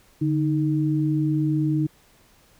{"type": "tone pair together", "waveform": "sine", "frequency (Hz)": [146.83, 311.1], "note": ["D3", "D#4"], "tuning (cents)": [0, 0], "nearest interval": "octave + minor second", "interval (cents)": 1300, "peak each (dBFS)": -22, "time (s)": [0.21, 1.87], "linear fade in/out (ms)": 10, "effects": ["pink hiss -57 dBFS RMS until 2.59 s"]}